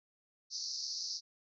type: band-pass noise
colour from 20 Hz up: white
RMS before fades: -40 dBFS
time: 0.5-1.21 s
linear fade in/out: 50 ms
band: 4300 to 5900 Hz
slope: 96 dB/octave
effects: none